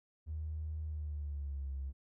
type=tone with pitch glide; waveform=triangle; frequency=77.78 to 67.71 Hz; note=D#2 to C#2; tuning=0 to -40 cents; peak=-33 dBFS; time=0.26-1.93 s; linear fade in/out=50 ms; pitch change=-240 cents; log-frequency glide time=0.85-1.71 s; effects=tanh soft clip ceiling -35 dBFS